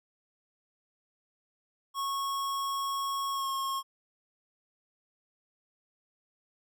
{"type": "tone with pitch glide", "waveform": "square", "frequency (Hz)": [1100, 1083], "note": ["C#6", "C#6"], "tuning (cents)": [-14, -41], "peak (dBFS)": -31, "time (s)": [1.94, 3.83], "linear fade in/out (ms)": 50, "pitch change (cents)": -27, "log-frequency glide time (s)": [3.32, 3.48], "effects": []}